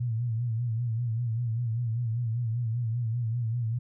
sine tone with vibrato, 116.54 Hz, A#2, in tune, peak -26 dBFS, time 0-3.79 s, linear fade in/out 10 ms, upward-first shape sine, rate 5.1 Hz, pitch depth 92 cents each way, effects none

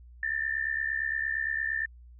sine tone with amplitude modulation, 1787 Hz, A6, 26 cents sharp, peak -24 dBFS, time 0.23-1.86 s, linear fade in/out 2 ms, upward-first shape sine, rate 68.7 Hz, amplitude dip 80%, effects added 60 Hz sine -48 dBFS peak until 2.19 s

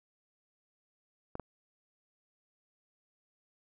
clicks, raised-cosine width 1 ms, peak -25 dBFS, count 2, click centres 1.354 / 1.397 s, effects none

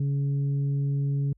harmonic tone, 140 Hz, C#3, 18 cents sharp, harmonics 1 / 2 / 3, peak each -23 / -40 / -44 dBFS, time 0-1.33 s, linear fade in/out 5 ms, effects added 50 Hz sine -59 dBFS peak until 1.37 s

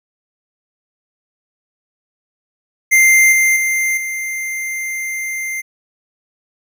square tone with level steps, 2093 Hz, C7, in tune, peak -8 / -11 / -15 / -21 dBFS, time 2.91-5.62 s, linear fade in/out 20 ms, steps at 3.32 / 3.56 / 3.97 s, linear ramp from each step 5 ms, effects none

